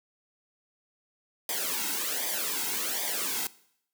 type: noise with flanger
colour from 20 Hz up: white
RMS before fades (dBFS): -31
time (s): 1.49-3.47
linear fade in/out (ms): 2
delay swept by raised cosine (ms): 0.72 to 1.72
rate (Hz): 1.3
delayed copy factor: -0.75
effects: noise-tail reverb RT60 0.7 s tail -20 dB re dry + high-pass 200 Hz 12 dB/octave